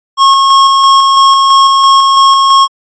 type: tone with tremolo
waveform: square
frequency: 1088 Hz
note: C#6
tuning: 33 cents flat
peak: -3 dBFS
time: 0.17-2.68 s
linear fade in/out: 50 ms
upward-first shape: square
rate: 3 Hz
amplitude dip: 25%
effects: resampled to 16000 Hz